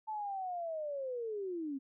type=linear sweep; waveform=sine; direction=down; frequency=880 to 261.6 Hz; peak=-36 dBFS; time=0.07-1.79 s; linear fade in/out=20 ms; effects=none